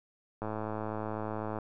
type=click train; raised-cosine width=1 ms; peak=-22 dBFS; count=127; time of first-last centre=0.42-1.587 s; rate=108 Hz; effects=none